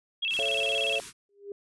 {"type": "tone with vibrato", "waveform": "sine", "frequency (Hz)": 2955, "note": "F#7", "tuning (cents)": -3, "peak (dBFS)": -26, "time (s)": [0.22, 0.99], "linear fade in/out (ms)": 10, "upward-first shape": "square", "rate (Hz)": 17, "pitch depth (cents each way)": 180}
{"type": "band-stop noise", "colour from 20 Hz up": "white", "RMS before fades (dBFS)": -41, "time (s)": [0.29, 1.13], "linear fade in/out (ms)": 50, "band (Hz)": [440, 940], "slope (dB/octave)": 96}
{"type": "chord", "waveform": "sine", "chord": "A major", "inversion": "none", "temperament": "equal with one note detuned", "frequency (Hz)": [440, 554.4, 675.8], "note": ["A4", "C#5", "E5"], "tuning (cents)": [0, 0, 43], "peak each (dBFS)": [-35, -33, -34], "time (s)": [0.39, 1], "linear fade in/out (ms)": 0}
{"type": "tone with exponential growth", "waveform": "sine", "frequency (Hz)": 403.1, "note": "G4", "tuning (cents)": 48, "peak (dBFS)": -32, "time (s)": [1.29, 1.52], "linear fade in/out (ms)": 2, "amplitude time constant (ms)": 50}
{"effects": ["resampled to 24000 Hz"]}